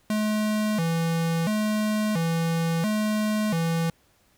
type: tone with vibrato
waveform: square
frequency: 188 Hz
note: F#3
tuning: 28 cents sharp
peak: -23 dBFS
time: 0.1-3.9 s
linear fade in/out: 2 ms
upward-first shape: square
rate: 0.73 Hz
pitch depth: 220 cents each way
effects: pink hiss -63 dBFS RMS until 4.37 s